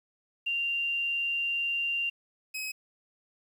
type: tone pair in turn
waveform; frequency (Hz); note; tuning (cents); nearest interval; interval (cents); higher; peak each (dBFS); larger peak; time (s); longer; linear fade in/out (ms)
sine / sawtooth; 2779 / 2544; F7 / D#7; -9 / +38; major second; 153; first; -27 / -30; first; 0.46-2.1 / 2.54-2.72; first; 10
effects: 10-bit